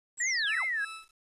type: linear sweep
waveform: sine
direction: down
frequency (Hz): 7902 to 495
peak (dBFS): -31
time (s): 0.17-0.65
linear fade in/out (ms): 50
type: tone with vibrato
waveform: sine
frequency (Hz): 1864.7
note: A#6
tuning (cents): 0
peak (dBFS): -28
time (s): 0.2-0.85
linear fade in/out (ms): 5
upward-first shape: triangle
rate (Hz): 2.8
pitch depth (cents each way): 250
type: tone with tremolo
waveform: 20% pulse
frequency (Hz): 1312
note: E6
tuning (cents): -9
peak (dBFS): -34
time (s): 0.46-1.12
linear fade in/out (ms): 20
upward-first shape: sine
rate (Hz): 2.8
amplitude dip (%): 95
effects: resampled to 24000 Hz + 10-bit